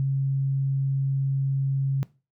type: tone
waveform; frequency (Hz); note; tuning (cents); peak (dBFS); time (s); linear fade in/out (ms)
sine; 136.1; C#3; -31; -21; 0-2.03; 0
effects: noise-tail reverb RT60 0.3 s tail -19 dB re dry